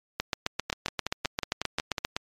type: two click trains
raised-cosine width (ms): 0.2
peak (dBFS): -11 / -9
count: 9 / 15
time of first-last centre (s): 0.7-2.165 / 0.2-2.049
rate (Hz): 5.46 / 7.57
effects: MP3 96 kbps